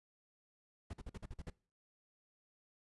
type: noise bursts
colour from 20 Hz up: brown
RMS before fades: -45 dBFS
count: 8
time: 0.9-1.501 s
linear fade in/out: 5 ms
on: 34 ms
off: 47 ms
effects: noise-tail reverb RT60 0.4 s tail -23 dB re dry + resampled to 24000 Hz